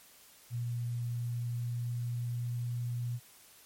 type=tone with pitch glide; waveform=sine; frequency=119.9 to 121.01 Hz; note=A#2 to B2; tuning=+49 to -35 cents; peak=-32 dBFS; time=0.5-3.2 s; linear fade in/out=50 ms; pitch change=+16 cents; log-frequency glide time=1.1-2.99 s; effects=white hiss -58 dBFS RMS until 3.65 s + MP3 64 kbps